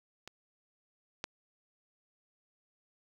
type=clicks; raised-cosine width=0.2 ms; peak=-27 / -18 dBFS; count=2; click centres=0.276 / 1.241 s; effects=8-bit